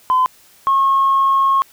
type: tone pair in turn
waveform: sine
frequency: 1021 / 1086 Hz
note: C6 / C#6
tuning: -43 / -36 cents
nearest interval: minor second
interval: 107 cents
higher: second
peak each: -10 dBFS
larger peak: neither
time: 0.1-0.26 / 0.67-1.62 s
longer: second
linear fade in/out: 0 ms
effects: tanh soft clip ceiling -7 dBFS + white hiss -49 dBFS RMS until 1.72 s